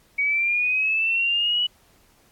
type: linear sweep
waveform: sine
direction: up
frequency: 2245 to 2960 Hz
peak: -19 dBFS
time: 0.18-1.67 s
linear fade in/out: 10 ms
effects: pink hiss -59 dBFS RMS until 2.31 s + AAC 64 kbps